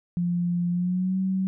sine tone with pitch glide, 174.61 to 189.32 Hz, F3 to F#3, 0 to +40 cents, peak -22 dBFS, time 0.17-1.47 s, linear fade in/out 0 ms, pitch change +140 cents, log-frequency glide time 0.7-1.18 s, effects none

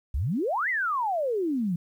sine exponential two-way sweep, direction up then down, 56.8 to 2089 to 163.3 Hz, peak -24 dBFS, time 0.14-1.76 s, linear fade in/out 5 ms, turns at 0.69 s, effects 10-bit

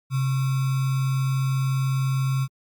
sine tone with sample-and-hold, 133 Hz, C3, 29 cents sharp, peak -20 dBFS, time 0.1-2.48 s, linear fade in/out 50 ms, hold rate 1225 Hz, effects Opus 48 kbps

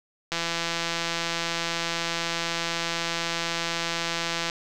click train, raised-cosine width 0.2 ms, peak -10 dBFS, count 703, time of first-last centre 0.32-4.499 s, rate 168 Hz, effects none

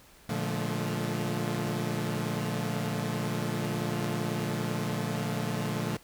sawtooth chord, Bb major seventh, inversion none, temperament equal with one note detuned, 116.54 / 146.83 / 174.61 / 215.1 Hz, Bb2 / D3 / F3 / A3, 0 / 0 / 0 / -39 cents, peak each -31 dBFS, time 0.29-5.97 s, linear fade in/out 5 ms, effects pink hiss -56 dBFS RMS until 6.03 s

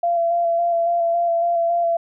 sine tone with vibrato, 682 Hz, F5, 41 cents flat, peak -16 dBFS, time 0.03-1.97 s, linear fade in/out 5 ms, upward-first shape square, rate 3.6 Hz, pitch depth 17 cents each way, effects none

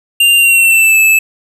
square tone with pitch glide, 2790 to 2618 Hz, F7 to E7, -2 to -13 cents, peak -6 dBFS, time 0.2-1.19 s, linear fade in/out 5 ms, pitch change -111 cents, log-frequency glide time 0.36-0.98 s, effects none

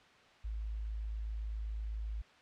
sine tone, 53.8 Hz, A1, 38 cents flat, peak -36 dBFS, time 0.44-2.22 s, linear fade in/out 10 ms, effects white hiss -61 dBFS RMS until 2.41 s + low-pass 3000 Hz 12 dB/octave

